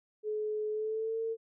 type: tone with pitch glide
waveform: sine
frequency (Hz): 426.8 to 451.4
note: G#4 to A4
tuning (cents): +47 to +44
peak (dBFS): -31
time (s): 0.23-1.37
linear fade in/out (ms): 50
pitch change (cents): +97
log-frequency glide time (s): 0.71-1.18
effects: none